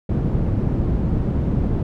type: low-pass noise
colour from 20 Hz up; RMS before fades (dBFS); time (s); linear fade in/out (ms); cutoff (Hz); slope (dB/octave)
white; -20; 0.09-1.83; 5; 170; 12
effects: none